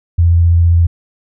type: tone with vibrato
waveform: sine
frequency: 85 Hz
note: F2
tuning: 46 cents flat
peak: -6 dBFS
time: 0.18-0.87 s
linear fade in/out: 10 ms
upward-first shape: sine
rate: 15 Hz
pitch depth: 15 cents each way
effects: none